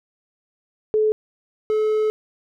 sine / triangle tone pair in turn, 430.8 / 430.8 Hz, A4 / A4, -37 / -37 cents, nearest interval unison, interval 0 cents, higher neither, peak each -15 dBFS, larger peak neither, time 0.94-1.12 / 1.7-2.1 s, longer second, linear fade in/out 0 ms, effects none

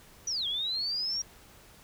sine linear two-way sweep, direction down then up, 6040 to 3214 to 5680 Hz, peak -29 dBFS, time 0.27-1.22 s, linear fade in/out 5 ms, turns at 0.47 s, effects pink hiss -55 dBFS RMS until 1.83 s

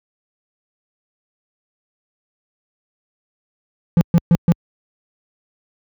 triangle tone bursts, 170.7 Hz, F3, 39 cents flat, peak -6 dBFS, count 4, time 3.97-4.52 s, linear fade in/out 0 ms, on 40 ms, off 130 ms, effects high-pass 60 Hz 12 dB/octave

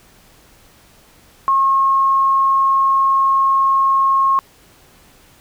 sine tone, 1082 Hz, C#6, 42 cents flat, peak -11 dBFS, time 1.48-4.39 s, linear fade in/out 0 ms, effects pink hiss -49 dBFS RMS until 5.4 s

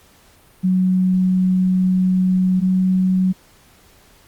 sine tone pair in turn, 185 / 186.03 Hz, F#3 / F#3, 0 / +10 cents, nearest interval unison, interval 10 cents, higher second, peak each -13 dBFS, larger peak neither, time 0.63-2.61 / 2.61-3.33 s, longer first, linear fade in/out 20 ms, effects pink hiss -51 dBFS RMS until 4.27 s + Opus 48 kbps

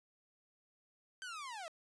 sawtooth linear sweep, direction down, 1568 to 622.3 Hz, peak -40 dBFS, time 1.22-1.68 s, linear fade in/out 0 ms, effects resampled to 22050 Hz

